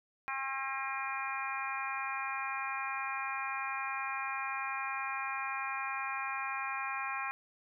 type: harmonic tone with a mistuned harmonic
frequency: 269 Hz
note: C4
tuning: 48 cents sharp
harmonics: 3 / 4 / 5 / 6 / 7 / 8 / 9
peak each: -42 / -39 / -43 / -43 / -45 / -49 / -40 dBFS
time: 0.28-7.31 s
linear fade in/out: 0 ms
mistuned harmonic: 8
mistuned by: -30 cents
effects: none